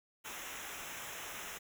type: noise with comb filter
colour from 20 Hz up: pink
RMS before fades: -45 dBFS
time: 0.24-1.59 s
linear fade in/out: 20 ms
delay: 0.22 ms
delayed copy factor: -0.85
effects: none